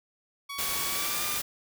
15% pulse tone with pitch glide, 1124 to 1197.7 Hz, C#6 to D6, +24 to +34 cents, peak -29 dBFS, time 0.49-1.39 s, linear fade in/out 10 ms, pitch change +110 cents, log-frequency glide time 0.85-1.22 s
white noise, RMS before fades -31 dBFS, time 0.58-1.42 s, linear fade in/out 10 ms
effects none

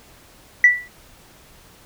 sine tone with exponential decay, 1963 Hz, B6, 11 cents flat, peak -4 dBFS, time 0.64-0.88 s, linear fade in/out 2 ms, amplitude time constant 52 ms, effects tanh soft clip ceiling -1 dBFS + pink hiss -49 dBFS RMS until 1.85 s

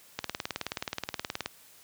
click train, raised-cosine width 0.2 ms, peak -14 dBFS, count 25, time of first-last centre 0.19-1.46 s, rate 18.9 Hz, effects white hiss -56 dBFS RMS until 1.83 s + high-pass 60 Hz 12 dB/octave

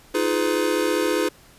square chord, F half-diminished seventh, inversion third, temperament just, 314.3 / 349.2 / 419.1 / 502.9 Hz, Eb4 / F4 / Ab4 / Cb5, +18 / 0 / +16 / +31 cents, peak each -26 dBFS, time 0.14-1.29 s, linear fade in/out 10 ms, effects pink hiss -51 dBFS RMS until 1.58 s + resampled to 32000 Hz

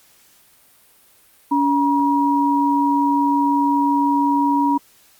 sine tone pair together, 283.2 / 956 Hz, C#4 / A#5, +37 / +43 cents, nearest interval octave + major sixth, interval 2106 cents, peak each -17 dBFS, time 1.51-4.78 s, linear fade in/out 10 ms, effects white hiss -53 dBFS RMS until 5.19 s + Opus 48 kbps

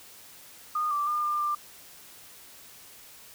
sine tone with pitch steps, 1225 / 1170 / 1206 / 1197 / 1189 Hz, D#6 / D6 / D6 / D6 / D6, -27 / -7 / +46 / +33 / +21 cents, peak -25 dBFS, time 0.75-1.55 s, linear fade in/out 5 ms, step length 160 ms, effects white hiss -50 dBFS RMS until 3.34 s

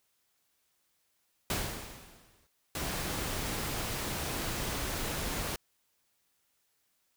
pink noise with exponential decay, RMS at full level -30 dBFS, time 1.5-2.47 s, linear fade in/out 2 ms, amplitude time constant 210 ms
pink noise, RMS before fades -35 dBFS, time 2.75-5.56 s, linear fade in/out 2 ms
effects white hiss -75 dBFS RMS until 7.16 s

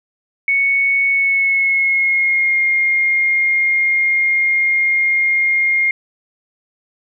sine tone with pitch glide, 2217 to 2128 Hz, C#7 to C7, 0 to +29 cents, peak -12 dBFS, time 0.48-5.91 s, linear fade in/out 2 ms, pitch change -71 cents, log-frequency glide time 1.08-2.6 s, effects none

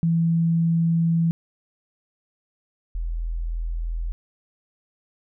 sine tone pair in turn, 166.1 / 41.52 Hz, E3 / E1, +13 / +13 cents, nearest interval 2 octaves, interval 2400 cents, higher first, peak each -17 / -24 dBFS, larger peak first, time 0.03-1.31 / 2.95-4.12 s, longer first, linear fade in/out 0 ms, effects none

